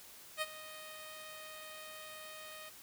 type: tone with ADSR envelope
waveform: 10% pulse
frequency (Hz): 622.3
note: D#5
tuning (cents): 0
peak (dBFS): -24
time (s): 0.37-2.7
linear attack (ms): 47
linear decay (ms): 34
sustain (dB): -16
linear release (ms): 18
effects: white hiss -55 dBFS RMS until 2.82 s